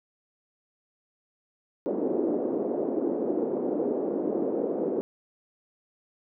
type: band-pass noise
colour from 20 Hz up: white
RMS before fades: -28 dBFS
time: 1.86-5.01 s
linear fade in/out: 0 ms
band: 270 to 450 Hz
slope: 24 dB/octave
effects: none